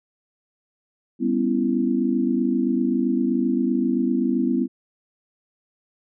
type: chord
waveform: sine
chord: C# half-diminished seventh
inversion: second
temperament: just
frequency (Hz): 199.57 / 249.5 / 277.2 / 332.6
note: G3 / B3 / C#4 / E4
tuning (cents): +31 / +18 / 0 / +16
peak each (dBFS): -26 / -21 / -27 / -25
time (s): 1.19-4.68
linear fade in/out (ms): 50
effects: none